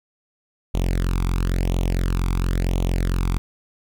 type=tone with flanger; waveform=sawtooth; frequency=44.36 Hz; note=F1; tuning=28 cents sharp; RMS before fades=-21 dBFS; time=0.74-3.38 s; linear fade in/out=0 ms; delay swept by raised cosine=0.3 to 0.86 ms; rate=0.97 Hz; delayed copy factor=+0.8; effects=none